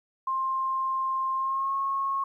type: tone with pitch glide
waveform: sine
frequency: 1057 to 1091.1 Hz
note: C6 to C#6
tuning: +17 to -28 cents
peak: -25 dBFS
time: 0.27-2.24 s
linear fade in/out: 5 ms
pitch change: +55 cents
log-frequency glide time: 1.35-1.75 s
effects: 11-bit